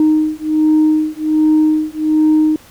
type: beating tone pair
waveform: sine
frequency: 309 / 310.3 Hz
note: D#4 / D#4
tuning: -12 / -5 cents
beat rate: 1.3 Hz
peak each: -12 dBFS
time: 0-2.56 s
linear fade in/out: 2 ms
effects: tanh soft clip ceiling -5 dBFS + pink hiss -43 dBFS RMS until 2.7 s